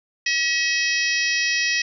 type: harmonic tone with a mistuned harmonic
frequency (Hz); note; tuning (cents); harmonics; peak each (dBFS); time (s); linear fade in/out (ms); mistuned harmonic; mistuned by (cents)
640; D#5; +49; 3 / 4 / 5 / 6 / 7 / 8 / 9; -23 / -24 / -31 / -34 / -31 / -27 / -29; 0.26-1.82; 5; 6; +16
effects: none